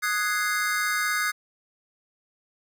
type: chord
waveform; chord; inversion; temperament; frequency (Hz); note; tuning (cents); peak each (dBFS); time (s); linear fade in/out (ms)
square; Ab dominant seventh; second; equal; 1244.5 / 1480 / 1661.2 / 2093; Eb6 / Gb6 / Ab6 / C7; 0 / 0 / 0 / 0; -30; 0.02-1.32; 20
effects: none